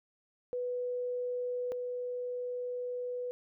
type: tone pair in turn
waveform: sine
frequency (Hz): 493.9 / 493.9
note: B4 / B4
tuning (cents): 0 / 0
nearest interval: unison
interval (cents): 0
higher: neither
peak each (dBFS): -32 / -34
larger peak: first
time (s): 0.53-1.72 / 1.72-3.31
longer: second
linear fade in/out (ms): 0
effects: none